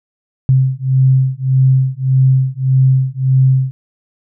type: beating tone pair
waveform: sine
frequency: 130.81 / 132.51 Hz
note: C3 / C3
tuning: 0 / +22 cents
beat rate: 1.7 Hz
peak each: -12 dBFS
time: 0.49-3.71 s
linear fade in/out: 0 ms
effects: none